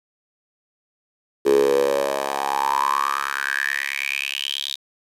10% pulse tone with high-pass filter sweep, 69.3 Hz, C#2, in tune, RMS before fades -22 dBFS, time 1.45-4.76 s, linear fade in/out 20 ms, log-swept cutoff 390 to 3700 Hz, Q 8.2, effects resampled to 32000 Hz + 8-bit

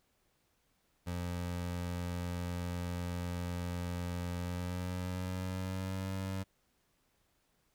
25% pulse tone with pitch glide, 88 to 95.41 Hz, F2 to G2, +14 to -46 cents, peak -32 dBFS, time 1.06-6.44 s, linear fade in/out 20 ms, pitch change +140 cents, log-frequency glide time 4.37-6.09 s, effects pink hiss -75 dBFS RMS until 7.74 s

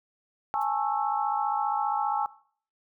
sine chord, A major seventh, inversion third, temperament just, 825 / 880 / 1100 / 1320 Hz, G#5 / A5 / C#6 / E6, -12 / 0 / -14 / +2 cents, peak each -28 / -30 / -34 / -33 dBFS, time 0.54-2.26 s, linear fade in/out 0 ms
blue noise with exponential decay, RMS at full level -46 dBFS, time 0.61-0.68 s, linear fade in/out 5 ms, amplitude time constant 15 ms
effects noise-tail reverb RT60 0.5 s tail -19 dB re dry

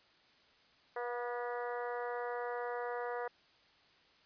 harmonic tone with a mistuned harmonic, 242.4 Hz, B3, 32 cents flat, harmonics 2 / 3 / 4 / 5 / 6 / 7 / 8, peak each -39 / -43 / -45 / -47 / -49 / -50 / -51 dBFS, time 0.96-3.28 s, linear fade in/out 5 ms, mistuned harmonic 3, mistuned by -16 cents, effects white hiss -66 dBFS RMS until 4.25 s + resampled to 11025 Hz

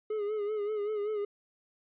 triangle tone with vibrato, 419.9 Hz, G#4, 19 cents sharp, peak -28 dBFS, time 0.1-1.25 s, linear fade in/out 5 ms, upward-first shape sine, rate 5.2 Hz, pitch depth 59 cents each way, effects resampled to 8000 Hz

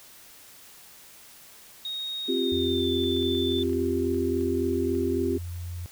sine tone with pitch glide, 3744 to 3538 Hz, A#7 to A7, +7 to +9 cents, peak -30 dBFS, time 1.85-3.63 s, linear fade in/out 2 ms, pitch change -98 cents, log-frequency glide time 2.31-2.9 s
sine chord, C suspended fourth, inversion none, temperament just, 261.6 / 348.8 / 392.4 Hz, C4 / F4 / G4, 0 / -2 / +2 cents, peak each -28 dBFS, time 2.28-5.38 s, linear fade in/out 10 ms
sine tone, 87.2 Hz, F2, 2 cents flat, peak -32 dBFS, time 2.52-5.86 s, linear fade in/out 0 ms
clicks, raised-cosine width 0.3 ms, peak -35 dBFS, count 12, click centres 3.038 / 3.167 / 3.227 / 3.35 / 3.521 / 3.587 / 3.636 / 3.696 / 3.732 / 4.145 / 4.41 / 4.951 s
effects white hiss -50 dBFS RMS until 5.91 s

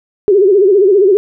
sine tone with vibrato, 392.5 Hz, G4, 2 cents sharp, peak -5 dBFS, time 0.28-1.17 s, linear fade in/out 0 ms, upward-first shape sine, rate 15 Hz, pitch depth 130 cents each way, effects none

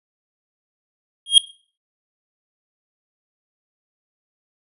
square tone with exponential growth, 3248 Hz, G#7, 39 cents flat, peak -3 dBFS, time 1.26-1.38 s, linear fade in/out 2 ms, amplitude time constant 25 ms, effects noise-tail reverb RT60 0.4 s tail -19 dB re dry + resampled to 32000 Hz

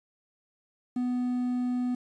triangle tone with quantisation, 248 Hz, B3, 7 cents sharp, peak -24 dBFS, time 0.96-1.95 s, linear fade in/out 5 ms, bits 9, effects resampled to 22050 Hz

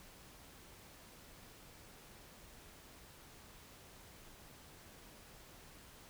silence, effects pink hiss -58 dBFS RMS until 6.09 s

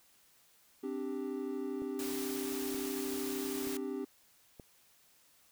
triangle chord, C suspended second, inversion none, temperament just, 261.6 / 294.3 / 392.4 Hz, C4 / D4 / G4, 0 / +4 / +2 cents, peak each -38 / -39 / -37 dBFS, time 0.83-4.05 s, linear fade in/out 10 ms
click train, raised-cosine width 2 ms, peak -35 dBFS, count 4, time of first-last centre 1.82-4.598 s, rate 1.08 Hz
white noise, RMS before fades -43 dBFS, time 1.99-3.77 s, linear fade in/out 2 ms
effects white hiss -66 dBFS RMS until 5.51 s

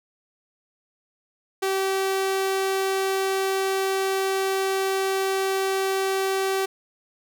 sawtooth tone, 385.3 Hz, G4, 30 cents flat, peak -18 dBFS, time 1.62-6.66 s, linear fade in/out 10 ms, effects none

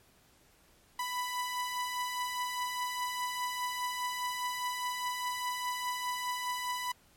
sawtooth beating tone pair, 987.8 / 992.7 Hz, B5 / B5, 0 / +9 cents, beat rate 4.9 Hz, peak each -37 / -30 dBFS, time 0.99-6.92 s, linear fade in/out 5 ms, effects pink hiss -64 dBFS RMS until 7.16 s + MP3 64 kbps

